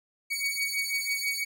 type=beating tone pair; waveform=sawtooth; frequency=2244 / 2250.1 Hz; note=C#7 / C#7; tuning=+21 / +25 cents; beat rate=6.1 Hz; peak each=-27 / -28 dBFS; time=0.3-1.45 s; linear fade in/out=20 ms; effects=none